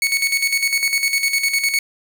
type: tone with tremolo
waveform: sawtooth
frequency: 2217 Hz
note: C#7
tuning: in tune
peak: -11 dBFS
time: 0.02-1.79 s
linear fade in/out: 2 ms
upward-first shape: square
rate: 9.9 Hz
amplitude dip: 60%
effects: none